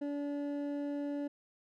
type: tone pair together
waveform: triangle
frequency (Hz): 287.3 / 575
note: D4 / D5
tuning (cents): -38 / -37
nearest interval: octave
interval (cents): 1201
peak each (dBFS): -33 / -40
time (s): 0.01-1.28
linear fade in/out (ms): 10
effects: none